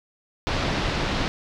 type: low-pass noise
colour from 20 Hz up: pink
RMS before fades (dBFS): -25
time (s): 0.47-1.28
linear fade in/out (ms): 0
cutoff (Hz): 4800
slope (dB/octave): 24
effects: none